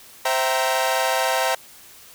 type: chord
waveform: sawtooth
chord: C dominant seventh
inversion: none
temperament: equal with one note detuned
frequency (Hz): 523.3 / 659.3 / 772.8 / 932.3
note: C5 / E5 / G5 / Bb5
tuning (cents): 0 / 0 / -25 / 0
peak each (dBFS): -21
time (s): 0.25-1.55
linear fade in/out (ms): 5
effects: white hiss -46 dBFS RMS until 2.14 s